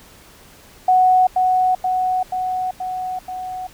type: tone with echo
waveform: sine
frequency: 740 Hz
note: F#5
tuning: in tune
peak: -10 dBFS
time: 0.88-1.27 s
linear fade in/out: 5 ms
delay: 480 ms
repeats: 5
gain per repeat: -3 dB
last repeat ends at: 3.67 s
effects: pink hiss -46 dBFS RMS until 3.73 s